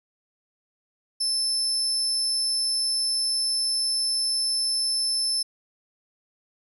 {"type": "tone", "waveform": "35% pulse", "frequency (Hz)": 5274, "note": "E8", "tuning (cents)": 0, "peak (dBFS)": -20, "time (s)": [1.2, 5.43], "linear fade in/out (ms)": 10, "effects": []}